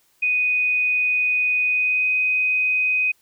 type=tone with pitch glide; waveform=sine; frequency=2489 to 2506 Hz; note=D#7 to D#7; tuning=0 to +12 cents; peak=-17 dBFS; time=0.22-3.12 s; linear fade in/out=10 ms; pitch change=+12 cents; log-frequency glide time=1.65-2.09 s; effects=white hiss -62 dBFS RMS until 3.21 s